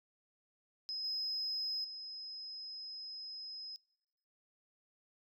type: tone with level steps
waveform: sine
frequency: 5090 Hz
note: D#8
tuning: 39 cents sharp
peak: -37 / -34 / -43 dBFS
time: 0.89-3.76 s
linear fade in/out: 0 ms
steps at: 1.04 / 1.84 s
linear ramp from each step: 5 ms
effects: noise-tail reverb RT60 1.0 s tail -25 dB re dry + tanh soft clip ceiling -30 dBFS